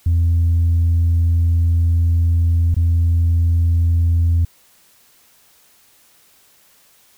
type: tone with dropouts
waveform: sine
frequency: 84.3 Hz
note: E2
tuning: 39 cents sharp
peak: -10 dBFS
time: 0.06-4.45 s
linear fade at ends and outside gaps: 5 ms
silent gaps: 2.744-2.765 s
effects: tanh soft clip ceiling -10 dBFS + white hiss -53 dBFS RMS until 7.17 s